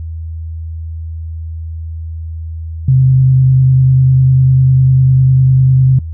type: tone with vibrato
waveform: sine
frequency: 130.81 Hz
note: C3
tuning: in tune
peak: -5 dBFS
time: 2.88-5.99 s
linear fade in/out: 5 ms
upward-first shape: triangle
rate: 10 Hz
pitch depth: 19 cents each way
effects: noise-tail reverb RT60 0.1 s tail -22 dB re dry + added 81 Hz sine -20 dBFS peak until 6.13 s